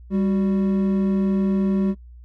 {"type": "tone pair together", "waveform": "triangle", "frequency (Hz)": [196.97, 370], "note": ["G3", "F#4"], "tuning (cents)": [9, 0], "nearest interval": "major seventh", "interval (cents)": 1091, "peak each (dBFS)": [-16, -25], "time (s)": [0.1, 1.95], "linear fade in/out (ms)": 50, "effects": ["noise-tail reverb RT60 0.1 s tail -23 dB re dry", "added 60 Hz sine -40 dBFS peak until 2.24 s"]}